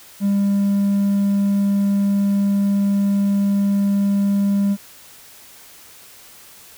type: tone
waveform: triangle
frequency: 200 Hz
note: G3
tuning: 35 cents sharp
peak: -12 dBFS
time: 0.2-4.77 s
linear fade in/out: 50 ms
effects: tanh soft clip ceiling -8 dBFS + white hiss -44 dBFS RMS until 6.77 s